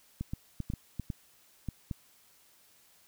clicks, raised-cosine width 5 ms, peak -22 dBFS, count 9, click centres 0.21 / 0.335 / 0.603 / 0.701 / 0.737 / 0.997 / 1.102 / 1.687 / 1.912 s, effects white hiss -63 dBFS RMS until 3.07 s

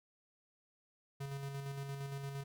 square tone with tremolo, 138.8 Hz, C#3, 3 cents sharp, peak -40 dBFS, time 1.2-2.44 s, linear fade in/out 10 ms, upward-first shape square, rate 8.7 Hz, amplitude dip 35%, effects none

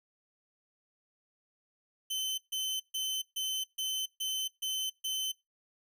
sawtooth tone bursts, 3062 Hz, G7, 41 cents flat, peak -29 dBFS, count 8, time 2.1-5.32 s, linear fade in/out 10 ms, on 280 ms, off 140 ms, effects noise-tail reverb RT60 0.2 s tail -20 dB re dry

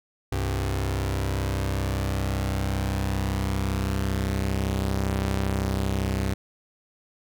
sawtooth tone pair together, 65.2 / 97.85 Hz, C2 / G2, -5 / -3 cents, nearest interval perfect fifth, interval 702 cents, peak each -23 dBFS, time 0.32-6.34 s, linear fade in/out 5 ms, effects none

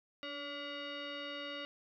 sine tone with frequency modulation, 1149 Hz, D6, 38 cents flat, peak -40 dBFS, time 0.23-1.65 s, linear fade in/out 0 ms, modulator 858 Hz, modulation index 3, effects none

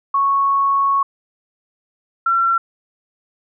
sine tone pair in turn, 1106 / 1358 Hz, C#6 / F6, -4 / -49 cents, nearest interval major third, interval 355 cents, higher second, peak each -13 dBFS, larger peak neither, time 0.14-1.03 / 2.26-2.58 s, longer first, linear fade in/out 5 ms, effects none

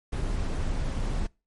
brown noise, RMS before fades -28 dBFS, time 0.12-1.27 s, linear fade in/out 10 ms, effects noise-tail reverb RT60 0.3 s tail -25 dB re dry + MP3 48 kbps

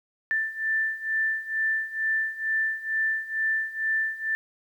sine beating tone pair, 1770 / 1772.2 Hz, A6 / A6, +10 / +12 cents, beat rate 2.2 Hz, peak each -29 / -26 dBFS, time 0.31-4.35 s, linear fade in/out 0 ms, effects 10-bit

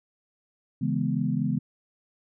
sine chord, C# minor seventh, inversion none, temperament equal with one note detuned, 138.59 / 163.3 / 207.7 / 246.9 Hz, C#3 / E3 / G#3 / B3, 0 / -16 / 0 / 0 cents, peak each -29 dBFS, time 0.81-1.59 s, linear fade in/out 10 ms, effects none

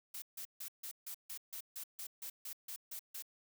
blue noise bursts, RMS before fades -45 dBFS, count 14, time 0.14-3.224 s, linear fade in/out 5 ms, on 81 ms, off 150 ms, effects none

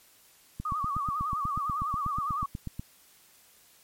click train, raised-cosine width 5 ms, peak -22 dBFS, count 19, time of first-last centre 0.6-2.795 s, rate 8.2 Hz
sine tone with vibrato, 1179 Hz, D6, 6 cents sharp, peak -28 dBFS, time 0.65-2.46 s, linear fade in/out 5 ms, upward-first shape sine, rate 9.9 Hz, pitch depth 110 cents each way
effects white hiss -59 dBFS RMS until 3.83 s + MP3 64 kbps

